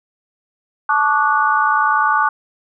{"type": "tone cluster", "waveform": "sine", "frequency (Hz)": [871, 1130, 1190, 1469], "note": ["A5", "C#6", "D6", "F#6"], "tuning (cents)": [-18, 33, 22, -13], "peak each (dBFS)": -18, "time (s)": [0.89, 2.29], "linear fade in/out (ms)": 5, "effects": []}